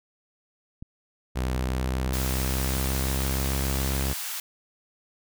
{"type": "clicks", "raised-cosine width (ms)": 5, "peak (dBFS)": -26, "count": 5, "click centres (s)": [0.825, 1.554, 1.691, 2.07, 2.771]}
{"type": "tone with pitch glide", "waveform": "sawtooth", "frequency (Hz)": [63.5, 67.28], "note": ["B1", "C2"], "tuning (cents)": [49, 49], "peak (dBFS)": -21, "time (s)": [1.35, 4.14], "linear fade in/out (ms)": 20, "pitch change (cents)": 100, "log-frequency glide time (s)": [1.45, 3.58]}
{"type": "high-pass noise", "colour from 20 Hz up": "white", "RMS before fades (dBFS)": -33, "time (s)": [2.13, 4.4], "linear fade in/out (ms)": 2, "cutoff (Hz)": 820, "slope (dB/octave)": 24}
{"effects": []}